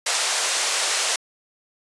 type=band-pass noise; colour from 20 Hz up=white; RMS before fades=-23 dBFS; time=0.06-1.16 s; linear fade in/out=5 ms; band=470 to 8600 Hz; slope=24 dB/octave; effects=resampled to 24000 Hz